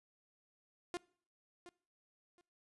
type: tone with echo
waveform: sawtooth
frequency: 351.8 Hz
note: F4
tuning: 13 cents sharp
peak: -34 dBFS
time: 0.94-0.97 s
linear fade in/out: 0 ms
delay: 720 ms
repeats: 2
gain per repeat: -14 dB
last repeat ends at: 2.41 s
effects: noise-tail reverb RT60 0.5 s tail -23 dB re dry + resampled to 24000 Hz